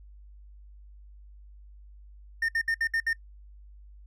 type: tone bursts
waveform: triangle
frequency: 1820 Hz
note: A#6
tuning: 42 cents flat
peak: -22 dBFS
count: 6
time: 2.42-3.131 s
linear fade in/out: 5 ms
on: 66 ms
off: 63 ms
effects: noise-tail reverb RT60 0.1 s tail -24 dB re dry + added 50 Hz sine -47 dBFS peak until 4.06 s